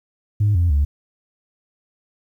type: tone with pitch steps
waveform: sine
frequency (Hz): 103.83 / 86.31 / 71.74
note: G#2 / F2 / D2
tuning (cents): 0 / -20 / -40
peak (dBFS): -12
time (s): 0.4-0.85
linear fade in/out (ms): 10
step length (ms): 150
effects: tanh soft clip ceiling -11 dBFS + 9-bit